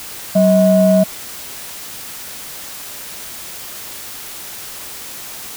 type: tone pair together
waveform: sine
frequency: 189.38 / 637 Hz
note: F#3 / D#5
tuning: +41 / +41 cents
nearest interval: octave + major sixth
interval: 2100 cents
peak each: -10 dBFS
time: 0.35-1.04 s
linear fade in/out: 10 ms
effects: tanh soft clip ceiling -2 dBFS + white hiss -31 dBFS RMS until 5.56 s